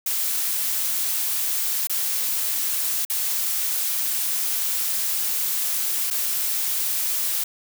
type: noise with dropouts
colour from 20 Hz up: blue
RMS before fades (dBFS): -24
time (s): 0.06-7.44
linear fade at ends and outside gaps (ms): 5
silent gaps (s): 1.872-1.896 / 3.051-3.098 / 6.103-6.109
effects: none